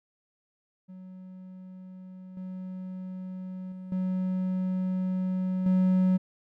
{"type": "tone with level steps", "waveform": "triangle", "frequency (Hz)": 185.5, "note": "F#3", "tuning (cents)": 5, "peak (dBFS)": [-40, -33, -36, -24, -18], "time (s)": [0.88, 6.18], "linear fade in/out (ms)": 20, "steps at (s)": [2.37, 3.72, 3.92, 5.66], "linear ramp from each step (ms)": 2, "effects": []}